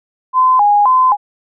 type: tone with vibrato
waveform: sine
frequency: 919 Hz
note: A#5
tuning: 25 cents flat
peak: -7 dBFS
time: 0.33-1.17 s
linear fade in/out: 50 ms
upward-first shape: square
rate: 1.9 Hz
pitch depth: 190 cents each way
effects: none